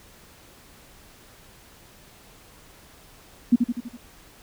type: tone with echo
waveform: sine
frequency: 240 Hz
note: B3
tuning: 49 cents flat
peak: -11 dBFS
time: 3.52-3.56 s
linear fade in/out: 10 ms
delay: 82 ms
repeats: 5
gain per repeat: -5 dB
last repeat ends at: 3.97 s
effects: pink hiss -51 dBFS RMS until 4.42 s